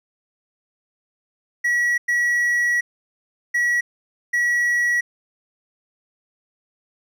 triangle tone bursts at uneven times, 1927 Hz, B6, 43 cents flat, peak -15 dBFS, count 4, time 1.64-1.98 / 2.08-2.81 / 3.54-3.81 / 4.33-5.01 s, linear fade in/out 10 ms, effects none

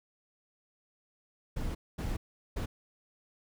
brown noise bursts at uneven times, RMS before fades -34 dBFS, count 3, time 1.56-1.75 / 1.98-2.17 / 2.56-2.66 s, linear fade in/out 10 ms, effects none

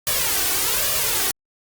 white noise with flanger, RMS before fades -21 dBFS, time 0.07-1.31 s, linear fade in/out 0 ms, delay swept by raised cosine 1.7 to 2.7 ms, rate 1.2 Hz, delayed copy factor +0.7, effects Opus 48 kbps

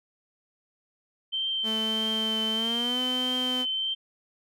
sine tone with vibrato, 3108 Hz, G7, 16 cents flat, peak -26 dBFS, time 1.32-3.95 s, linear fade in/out 20 ms, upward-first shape triangle, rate 1.6 Hz, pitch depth 22 cents each way
sawtooth tone with pitch glide, 220 to 252.7 Hz, A3 to B3, 0 to +40 cents, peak -27 dBFS, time 1.63-3.66 s, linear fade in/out 50 ms, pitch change +240 cents, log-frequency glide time 2.54-3.01 s
effects none

